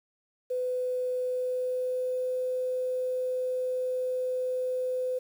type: tone with pitch glide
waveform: sine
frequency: 503 to 507.7 Hz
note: B4 to B4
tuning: +32 to +48 cents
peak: -27 dBFS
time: 0.5-5.19 s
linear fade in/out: 10 ms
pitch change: +16 cents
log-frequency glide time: 1.18-2.35 s
effects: 9-bit